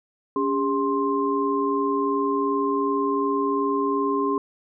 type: tone cluster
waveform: sine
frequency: 281.4 / 404.1 / 1053 Hz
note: C#4 / G#4 / C6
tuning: +26 / -47 / +11 cents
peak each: -25 / -24 / -25 dBFS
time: 0.36-4.38 s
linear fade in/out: 2 ms
effects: none